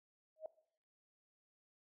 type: tone with exponential growth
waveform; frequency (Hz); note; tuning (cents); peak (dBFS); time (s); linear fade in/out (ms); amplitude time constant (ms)
sine; 631; D#5; +24; -38; 0.36-0.46; 2; 20
effects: noise-tail reverb RT60 0.7 s tail -19 dB re dry